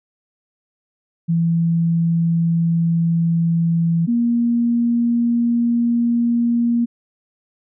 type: tone pair in turn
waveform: sine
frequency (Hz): 167 / 236.2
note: E3 / A#3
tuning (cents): +23 / +23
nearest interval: tritone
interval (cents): 600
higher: second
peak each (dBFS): -14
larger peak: neither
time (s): 1.28-4.07 / 4.07-6.86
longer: neither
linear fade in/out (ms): 20
effects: none